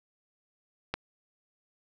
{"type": "click", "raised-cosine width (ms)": 0.3, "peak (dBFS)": -14, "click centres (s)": 0.94, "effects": []}